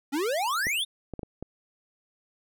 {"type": "exponential sweep", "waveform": "square", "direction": "up", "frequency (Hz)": [263.1, 3729], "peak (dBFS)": -26, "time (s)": [0.12, 0.85], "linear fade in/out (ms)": 20}
{"type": "clicks", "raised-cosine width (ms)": 2, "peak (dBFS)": -22, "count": 5, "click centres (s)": [0.669, 1.137, 1.193, 1.232, 1.426]}
{"effects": []}